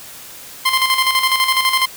15% pulse tone with tremolo, 1046.5 Hz, C6, in tune, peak -5 dBFS, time 0.65-1.86 s, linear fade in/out 10 ms, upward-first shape square, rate 12 Hz, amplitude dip 55%, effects white hiss -36 dBFS RMS until 1.96 s

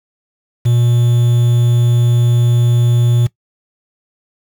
triangle tone with quantisation, 120 Hz, B2, 49 cents flat, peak -7 dBFS, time 0.65-3.27 s, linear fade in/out 10 ms, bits 5, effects noise-tail reverb RT60 0.1 s tail -19 dB re dry

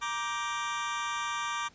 sawtooth chord, G minor, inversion first, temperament just, 940.8 / 1176 / 1568 Hz, Bb5 / D6 / G6, +16 / +2 / 0 cents, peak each -33 / -29 / -35 dBFS, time 0.01-1.69 s, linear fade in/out 20 ms, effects pink hiss -60 dBFS RMS until 1.74 s + resampled to 16000 Hz

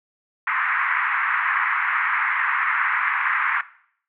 white band-pass noise, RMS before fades -22 dBFS, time 0.47-3.61 s, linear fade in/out 2 ms, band 1000 to 2100 Hz, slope 48 dB/octave, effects noise-tail reverb RT60 0.6 s tail -18 dB re dry

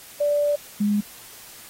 sine tone pair in turn, 584 / 206.5 Hz, D5 / G#3, -10 / -10 cents, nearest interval octave + tritone, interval 1800 cents, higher first, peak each -18 dBFS, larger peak neither, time 0.2-0.56 / 0.8-1.01 s, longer first, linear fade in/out 10 ms, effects white hiss -44 dBFS RMS until 1.69 s + AAC 48 kbps

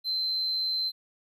triangle tone, 4092 Hz, C8, 39 cents flat, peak -23 dBFS, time 0.04-0.92 s, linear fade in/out 50 ms, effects tanh soft clip ceiling -24 dBFS

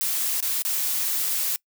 blue noise with dropouts, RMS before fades -25 dBFS, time 0.01-1.56 s, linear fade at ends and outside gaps 0 ms, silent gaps 0.404-0.426 / 0.621-0.65 s, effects noise-tail reverb RT60 0.1 s tail -24 dB re dry

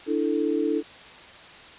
sine chord, D suspended second, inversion none, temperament just, 293.7 / 330.4 / 440.5 Hz, D4 / E4 / A4, 0 / +4 / +2 cents, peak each -26 dBFS, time 0.06-0.83 s, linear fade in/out 50 ms, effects white hiss -45 dBFS RMS until 1.78 s + resampled to 8000 Hz

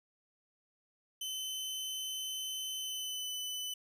sawtooth tone with pitch glide, 3050 to 3005 Hz, G7 to F#7, -48 to +26 cents, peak -34 dBFS, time 1.21-3.74 s, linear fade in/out 5 ms, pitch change -26 cents, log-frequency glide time 2.78-3.31 s, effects none

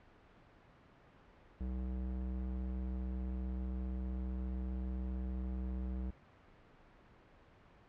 square tone with band-pass filter, 63.2 Hz, B1, 41 cents sharp, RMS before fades -39 dBFS, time 1.6-6.11 s, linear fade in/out 10 ms, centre 130 Hz, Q 0.78, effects pink hiss -62 dBFS RMS until 7.88 s + low-pass 2000 Hz 12 dB/octave

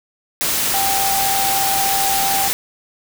sine tone in noise, 784 Hz, G5, in tune, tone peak -19 dBFS, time 0.74-2.48 s, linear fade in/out 0 ms, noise white, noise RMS -19 dBFS, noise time 0.41-2.53 s, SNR -3 dB, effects none

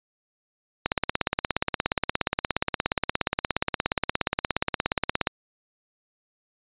click train, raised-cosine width 0.3 ms, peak -6 dBFS, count 76, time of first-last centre 0.86-5.272 s, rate 17 Hz, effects resampled to 8000 Hz

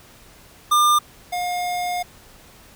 square tone pair in turn, 1200 / 713.5 Hz, D6 / F5, +37 / +37 cents, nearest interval major sixth, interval 900 cents, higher first, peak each -14 / -23 dBFS, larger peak first, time 0.71-0.99 / 1.32-2.03 s, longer second, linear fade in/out 10 ms, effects pink hiss -48 dBFS RMS until 2.75 s

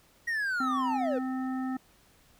triangle linear sweep, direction down, 1906 to 465.9 Hz, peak -26 dBFS, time 0.27-1.19 s, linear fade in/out 10 ms
harmonic tone, 259.8 Hz, C4, 12 cents flat, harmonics 1 / 3 / 5 / 7, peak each -30 / -40 / -44 / -47 dBFS, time 0.6-1.77 s, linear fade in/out 5 ms
effects pink hiss -62 dBFS RMS until 2.39 s

